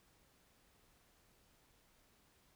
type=silence; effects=pink hiss -71 dBFS RMS until 2.55 s